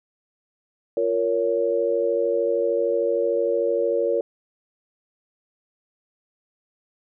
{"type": "chord", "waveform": "sine", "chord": "Bb minor", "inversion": "second", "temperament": "just", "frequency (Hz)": [349.6, 466.2, 559.4], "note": ["F4", "Bb4", "Db5"], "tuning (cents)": [2, 0, 16], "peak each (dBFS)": [-27, -22, -23], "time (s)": [0.97, 4.21], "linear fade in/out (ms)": 2, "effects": []}